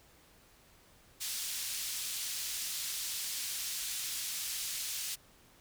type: band-pass noise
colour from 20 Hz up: pink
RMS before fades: -38 dBFS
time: 1.2-5.16 s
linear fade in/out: 20 ms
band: 3900 to 15000 Hz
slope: 12 dB/octave
effects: pink hiss -62 dBFS RMS until 5.6 s